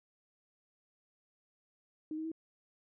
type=tone with pitch steps; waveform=sine; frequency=310 / 316.7 / 323.5 Hz; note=D#4 / D#4 / E4; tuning=-6 / +31 / -32 cents; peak=-36 dBFS; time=2.11-2.317 s; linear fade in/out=2 ms; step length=69 ms; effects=none